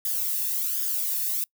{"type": "noise with flanger", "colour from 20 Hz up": "violet", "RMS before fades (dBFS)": -27, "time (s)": [0.05, 1.44], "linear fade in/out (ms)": 2, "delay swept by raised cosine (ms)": [0.59, 1.14], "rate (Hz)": 1.3, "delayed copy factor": 0.65, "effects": ["noise-tail reverb RT60 0.1 s tail -25 dB re dry"]}